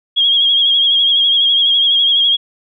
sine tone with vibrato, 3275 Hz, G#7, 25 cents flat, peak -9 dBFS, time 0.16-2.37 s, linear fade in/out 20 ms, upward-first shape sine, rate 12 Hz, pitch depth 42 cents each way, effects none

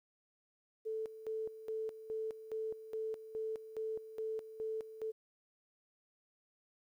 sine tone with tremolo, 440 Hz, A4, in tune, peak -36 dBFS, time 0.85-5.12 s, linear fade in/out 20 ms, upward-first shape square, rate 2.4 Hz, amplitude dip 75%, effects 12-bit

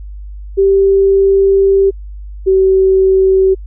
sine tone pair in turn, 390.8 / 381.2 Hz, G4 / G4, -5 / -48 cents, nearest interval unison, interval 43 cents, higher first, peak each -6 dBFS, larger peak neither, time 0.57-1.91 / 2.46-3.55 s, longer first, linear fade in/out 20 ms, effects added 50 Hz sine -25 dBFS peak until 3.66 s

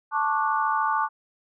sine chord, D major seventh, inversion second, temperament just, 881 / 1101.2 / 1174.7 / 1468.3 Hz, A5 / C#6 / D6 / F#6, +2 / -12 / 0 / -14 cents, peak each -25 / -28 / -26 / -30 dBFS, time 0.11-1.09 s, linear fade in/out 50 ms, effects none

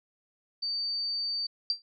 sine tone, 4600 Hz, D8, 37 cents flat, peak -29 dBFS, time 0.62-1.47 s, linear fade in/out 10 ms
sine tone with exponential decay, 4699 Hz, D8, in tune, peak -21 dBFS, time 1.7-1.82 s, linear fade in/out 1 ms, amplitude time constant 25 ms
effects none

